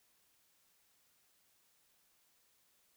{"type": "silence", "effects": ["white hiss -73 dBFS RMS until 2.96 s"]}